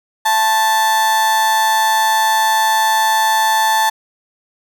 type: tone with amplitude modulation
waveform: 35% pulse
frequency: 880 Hz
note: A5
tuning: in tune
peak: -8 dBFS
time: 0.25-3.9 s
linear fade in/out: 10 ms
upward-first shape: sine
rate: 207 Hz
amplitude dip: 45%
effects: none